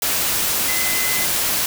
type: tone in noise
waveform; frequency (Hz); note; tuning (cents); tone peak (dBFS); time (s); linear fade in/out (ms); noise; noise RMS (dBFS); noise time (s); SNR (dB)
sine; 2037; C7; -47; -25; 0.68-1.25; 2; white; -20; 0.02-1.66; -8
effects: none